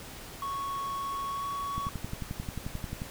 triangle tone with pitch glide, 1107 to 1119.9 Hz, C#6 to C#6, -3 to +17 cents, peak -30 dBFS, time 0.42-1.89 s, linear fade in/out 2 ms, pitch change +20 cents, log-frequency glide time 1.28-1.48 s
click train, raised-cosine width 5 ms, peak -22 dBFS, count 15, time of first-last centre 1.78-3.019 s, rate 11.3 Hz
effects pink hiss -45 dBFS RMS until 3.1 s

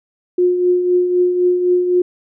sine tone with tremolo, 358.7 Hz, F4, 46 cents sharp, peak -9 dBFS, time 0.38-2.02 s, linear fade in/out 5 ms, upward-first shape triangle, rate 3.9 Hz, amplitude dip 55%, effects none

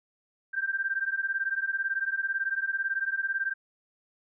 sine beating tone pair, 1568 / 1586 Hz, G6 / G6, 0 / +20 cents, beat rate 18 Hz, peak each -30 dBFS, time 0.53-3.54 s, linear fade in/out 20 ms, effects none

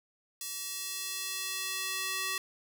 square tone with high-pass filter sweep, 380 Hz, F#4, 46 cents sharp, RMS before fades -36 dBFS, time 0.41-2.38 s, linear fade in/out 2 ms, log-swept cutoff 5600 to 1800 Hz, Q 0.73, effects none

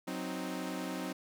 sawtooth chord, C diminished, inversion second, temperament equal, 185 / 261.6 / 311.1 Hz, Gb3 / C4 / Eb4, 0 / 0 / 0 cents, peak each -37 / -36 / -37 dBFS, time 0.07-1.13 s, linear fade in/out 10 ms, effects none

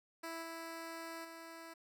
10% pulse tone with level steps, 329.6 Hz, E4, in tune, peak -34 / -36 / -41 dBFS, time 0.23-1.74 s, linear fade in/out 10 ms, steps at 0.42 / 1.24 s, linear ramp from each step 10 ms, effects none

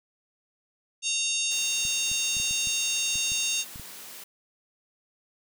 harmonic tone, 921 Hz, A#5, 21 cents flat, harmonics 3 / 4 / 5 / 6 / 7 / 8 / 9 / 10, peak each -31 / -31 / -37 / -38 / -29 / -39 / -42 / -37 dBFS, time 1.02-3.65 s, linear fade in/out 50 ms
white high-pass noise, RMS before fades -43 dBFS, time 1.51-4.24 s, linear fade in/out 5 ms, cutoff 160 Hz, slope 12 dB/octave
clicks, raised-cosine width 5 ms, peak -31 dBFS, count 10, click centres 1.852 / 2.115 / 2.368 / 2.4 / 2.51 / 2.672 / 3.156 / 3.319 / 3.759 / 3.797 s
effects none

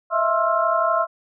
sine tone cluster, 637 / 669 / 1061 / 1322 / 1387 Hz, D#5 / E5 / C6 / E6 / F6, +41 / +25 / +24 / +5 / -12 cents, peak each -25 / -22 / -22 / -23 / -28 dBFS, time 0.1-1.07 s, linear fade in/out 50 ms, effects none

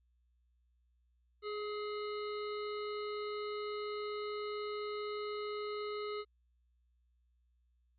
harmonic tone with a mistuned harmonic, 417.9 Hz, G#4, 11 cents sharp, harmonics 1 / 3 / 5 / 7 / 9 / 10, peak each -38 / -44 / -50 / -54 / -55 / -53 dBFS, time 1.42-6.25 s, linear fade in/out 50 ms, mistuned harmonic 3, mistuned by +19 cents, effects added 60 Hz sine -70 dBFS peak until 7.98 s + MP3 32 kbps

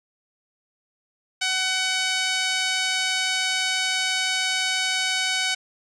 5% pulse tone with band-pass filter, 751 Hz, F#5, 26 cents sharp, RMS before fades -24 dBFS, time 1.41-5.55 s, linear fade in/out 10 ms, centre 2300 Hz, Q 0.68, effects resampled to 24000 Hz

